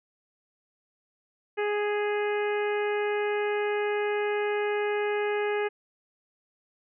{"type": "harmonic tone", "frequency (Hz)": 415.3, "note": "G#4", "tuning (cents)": 0, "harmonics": [1, 2, 3, 4, 5, 6, 7], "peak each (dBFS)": [-26, -34, -40, -36, -38, -40, -46], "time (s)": [1.57, 5.69], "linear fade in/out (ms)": 20, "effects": []}